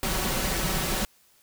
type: noise with comb filter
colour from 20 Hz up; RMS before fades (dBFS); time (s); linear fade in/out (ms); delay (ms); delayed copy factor
pink; -27; 0.03-1.05; 0; 5.3; +0.5
effects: white hiss -61 dBFS RMS until 1.42 s